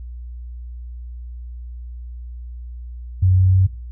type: tone with pitch steps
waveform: sine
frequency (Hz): 92.5 / 93.3 / 94.12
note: F#2 / F#2 / F#2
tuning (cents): 0 / +15 / +30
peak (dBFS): -11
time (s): 3.22-3.67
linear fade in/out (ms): 10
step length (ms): 150
effects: noise-tail reverb RT60 0.4 s tail -18 dB re dry + added 60 Hz sine -30 dBFS peak until 3.91 s